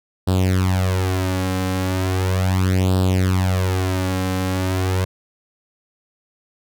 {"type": "tone with flanger", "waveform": "sawtooth", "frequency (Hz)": 93.2, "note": "F#2", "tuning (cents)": 13, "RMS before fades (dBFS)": -19, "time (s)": [0.27, 5.05], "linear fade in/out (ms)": 10, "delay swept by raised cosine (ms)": [0.23, 3.83], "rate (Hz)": 0.37, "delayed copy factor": 0.8, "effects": []}